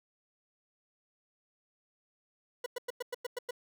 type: tone bursts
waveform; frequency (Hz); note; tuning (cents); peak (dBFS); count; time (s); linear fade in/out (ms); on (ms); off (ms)
40% pulse; 491.2; B4; -9; -33; 8; 2.64-3.509; 5; 22; 99
effects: none